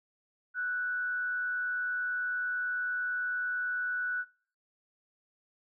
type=tone with frequency modulation; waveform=sine; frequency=1480 Hz; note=F#6; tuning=in tune; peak=-30 dBFS; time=0.54-4.25 s; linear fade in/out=50 ms; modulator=111 Hz; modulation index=0.37; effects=noise-tail reverb RT60 0.5 s tail -25 dB re dry